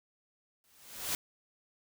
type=noise with exponential growth; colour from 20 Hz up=white; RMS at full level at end=-31 dBFS; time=0.64-1.15 s; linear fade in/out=1 ms; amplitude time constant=110 ms; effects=none